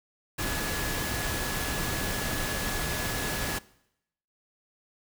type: tone in noise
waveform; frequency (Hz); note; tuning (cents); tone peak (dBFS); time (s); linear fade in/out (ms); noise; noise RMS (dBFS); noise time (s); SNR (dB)
sine; 1695; G#6; +35; -38; 0.38-3.59; 10; pink; -31; 0.38-3.59; -10
effects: noise-tail reverb RT60 0.8 s tail -21 dB re dry